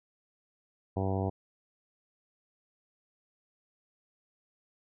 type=harmonic tone; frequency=96.2 Hz; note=G2; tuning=32 cents flat; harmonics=1 / 2 / 3 / 4 / 5 / 6 / 7 / 8 / 9 / 10; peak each=-31 / -36 / -38 / -38 / -39 / -44 / -39 / -41 / -45 / -47 dBFS; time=0.96-1.3 s; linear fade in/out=10 ms; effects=none